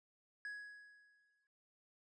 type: tone with exponential decay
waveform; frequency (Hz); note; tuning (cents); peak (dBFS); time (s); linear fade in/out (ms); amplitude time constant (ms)
triangle; 1671; G#6; +10; -40; 0.45-1.47; 1; 220
effects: resampled to 24000 Hz